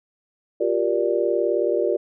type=chord; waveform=sine; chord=G minor seventh; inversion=third; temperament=just; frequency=352.8 / 392 / 470.4 / 588 Hz; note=F4 / G4 / Bb4 / D5; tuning=+18 / 0 / +16 / +2 cents; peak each=-24 dBFS; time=0.6-1.97 s; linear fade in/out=10 ms; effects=none